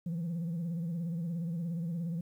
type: tone with vibrato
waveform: sine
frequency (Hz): 168.5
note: E3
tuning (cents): +38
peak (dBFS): -30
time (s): 0.06-2.21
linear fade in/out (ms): 5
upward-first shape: sine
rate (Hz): 17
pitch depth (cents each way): 84
effects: tanh soft clip ceiling -31 dBFS + 11-bit